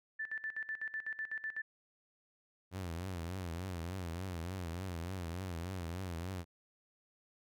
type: tone with tremolo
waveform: sine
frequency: 1760 Hz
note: A6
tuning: in tune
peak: -36 dBFS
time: 0.19-1.62 s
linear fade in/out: 10 ms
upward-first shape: square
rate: 8 Hz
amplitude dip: 80%
type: tone with vibrato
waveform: sawtooth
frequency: 88.6 Hz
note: F2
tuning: 25 cents sharp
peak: -35 dBFS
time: 2.71-6.45 s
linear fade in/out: 50 ms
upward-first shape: triangle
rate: 3.4 Hz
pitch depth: 160 cents each way
effects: none